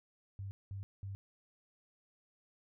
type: tone bursts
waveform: sine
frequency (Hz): 98.2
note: G2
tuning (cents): +4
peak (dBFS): -40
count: 3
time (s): 0.39-1.15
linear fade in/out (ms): 0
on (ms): 120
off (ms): 200
effects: none